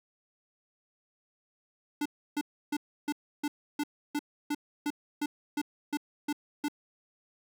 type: tone bursts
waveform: square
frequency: 293.7 Hz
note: D4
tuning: in tune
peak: -29 dBFS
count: 14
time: 2.01-6.684 s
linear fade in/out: 5 ms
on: 46 ms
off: 310 ms
effects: none